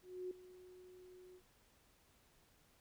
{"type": "tone with ADSR envelope", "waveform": "sine", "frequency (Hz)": 365.6, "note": "F#4", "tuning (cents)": -21, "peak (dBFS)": -40, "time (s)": [0.02, 1.42], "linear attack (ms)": 290, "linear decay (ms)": 3, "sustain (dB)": -16, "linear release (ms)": 67, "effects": ["pink hiss -71 dBFS RMS until 2.8 s"]}